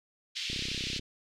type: band-pass noise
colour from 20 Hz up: white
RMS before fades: -36 dBFS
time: 0.35-1 s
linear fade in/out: 20 ms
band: 2500 to 4500 Hz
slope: 24 dB/octave
type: click train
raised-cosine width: 3 ms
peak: -27 dBFS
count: 17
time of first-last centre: 0.5-0.994 s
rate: 32.4 Hz
effects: none